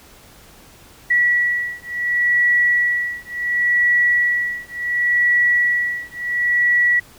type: beating tone pair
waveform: sine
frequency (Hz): 1939 / 1939.7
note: B6 / B6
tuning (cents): -32 / -32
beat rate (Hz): 0.7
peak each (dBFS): -18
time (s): 1.1-7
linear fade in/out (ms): 10
effects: pink hiss -46 dBFS RMS until 7.18 s